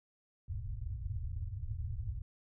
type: low-pass noise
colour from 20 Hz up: white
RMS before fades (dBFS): -39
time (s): 0.48-2.22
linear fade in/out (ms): 5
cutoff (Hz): 120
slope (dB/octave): 96
effects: none